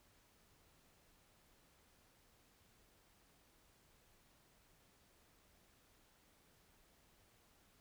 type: silence
effects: pink hiss -71 dBFS RMS until 7.8 s